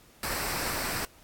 pink noise with comb filter, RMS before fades -32 dBFS, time 0.23-1.05 s, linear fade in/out 2 ms, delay 0.3 ms, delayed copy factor -0.5, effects pink hiss -57 dBFS RMS until 1.23 s + AAC 64 kbps

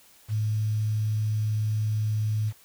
sine tone with quantisation, 107.7 Hz, A2, 37 cents flat, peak -23 dBFS, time 0.28-2.53 s, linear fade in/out 50 ms, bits 8, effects white hiss -56 dBFS RMS until 2.64 s

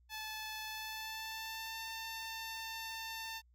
10% pulse tone with pitch glide, 868 to 897.1 Hz, A5 to A5, -24 to +33 cents, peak -33 dBFS, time 0.09-3.42 s, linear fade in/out 50 ms, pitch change +57 cents, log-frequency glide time 0.66-1.83 s, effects added 60 Hz sine -64 dBFS peak until 3.54 s

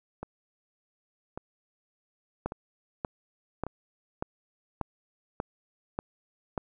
two click trains, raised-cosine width 1 ms, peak -16 / -22 dBFS, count 8 / 5, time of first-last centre 2.46-6.578 / 0.23-4.812 s, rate 1.7 / 0.873 Hz, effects none

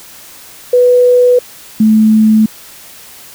sine tone pair in turn, 493.9 / 217.6 Hz, B4 / A3, 0 / -19 cents, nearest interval octave + major second, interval 1419 cents, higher first, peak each -4 dBFS, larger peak neither, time 0.73-1.39 / 1.8-2.46 s, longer neither, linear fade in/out 5 ms, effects white hiss -35 dBFS RMS until 3.34 s

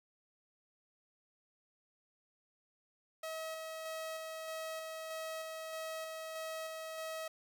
sawtooth tone with tremolo, 640 Hz, D#5, 49 cents sharp, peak -36 dBFS, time 3.23-7.28 s, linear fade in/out 5 ms, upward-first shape square, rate 1.6 Hz, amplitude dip 25%, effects none

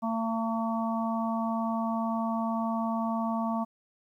harmonic tone, 226.1 Hz, A3, 47 cents sharp, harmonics 1 / 3 / 4 / 5, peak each -29 / -34 / -35 / -36 dBFS, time 0.02-3.65 s, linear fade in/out 20 ms, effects 11-bit

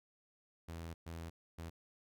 sawtooth tone bursts at uneven times, 83 Hz, E2, 12 cents sharp, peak -40 dBFS, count 3, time 0.68-0.94 / 1.06-1.3 / 1.58-1.7 s, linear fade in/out 10 ms, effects none

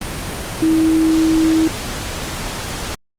sine tone in noise, 320.6 Hz, E4, 48 cents flat, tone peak -11 dBFS, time 0.62-1.68 s, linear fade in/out 5 ms, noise pink, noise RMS -25 dBFS, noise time 0.01-2.95 s, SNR +11 dB, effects low-pass 11000 Hz 12 dB/octave + Opus 32 kbps

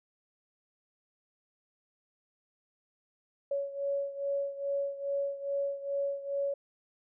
sine beating tone pair, 559 / 561.4 Hz, C#5 / C#5, +14 / +22 cents, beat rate 2.4 Hz, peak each -32 / -36 dBFS, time 3.51-6.54 s, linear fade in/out 5 ms, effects none

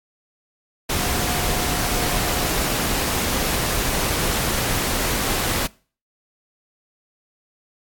sine tone in noise, 719 Hz, F#5, 50 cents flat, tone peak -32 dBFS, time 1-2.47 s, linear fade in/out 10 ms, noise pink, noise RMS -22 dBFS, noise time 0.89-5.67 s, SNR -13 dB, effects noise-tail reverb RT60 0.4 s tail -23 dB re dry + AAC 64 kbps

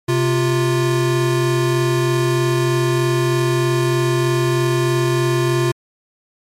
square tone pair together, 130.8 / 349.2 Hz, C3 / F4, 0 / 0 cents, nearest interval octave + perfect fourth, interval 1700 cents, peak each -18 dBFS, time 0.08-5.72 s, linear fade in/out 10 ms, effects low-pass 12000 Hz 12 dB/octave + MP3 64 kbps

